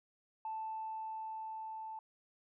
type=tone with level ramp; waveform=sine; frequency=880 Hz; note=A5; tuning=in tune; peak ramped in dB=-37 to -42 dBFS; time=0.45-1.99 s; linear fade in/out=2 ms; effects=tanh soft clip ceiling -33 dBFS